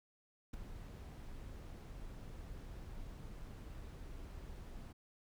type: noise with ADSR envelope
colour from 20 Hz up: brown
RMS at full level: -39 dBFS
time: 0.53-4.93 s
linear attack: 11 ms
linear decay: 4 ms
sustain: -10 dB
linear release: 15 ms
effects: none